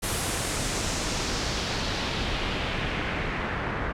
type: noise with low-pass filter sweep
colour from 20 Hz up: pink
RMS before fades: -29 dBFS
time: 0.02-3.93 s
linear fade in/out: 20 ms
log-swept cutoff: 11000 to 1600 Hz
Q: 1.6
effects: none